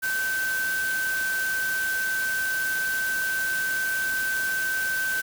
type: tone in noise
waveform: sine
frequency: 1543 Hz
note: G6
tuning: 28 cents flat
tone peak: -24 dBFS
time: 0.02-5.22 s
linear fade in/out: 20 ms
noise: white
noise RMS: -34 dBFS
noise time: 0.02-5.22 s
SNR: +7 dB
effects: none